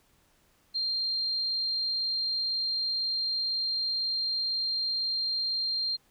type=tone; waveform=sine; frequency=4186 Hz; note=C8; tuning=in tune; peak=-27 dBFS; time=0.74-5.97 s; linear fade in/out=20 ms; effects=pink hiss -66 dBFS RMS until 6.1 s